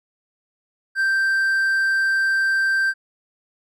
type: tone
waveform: triangle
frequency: 1568 Hz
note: G6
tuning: in tune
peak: -15 dBFS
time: 0.95-2.94 s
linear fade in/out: 50 ms
effects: none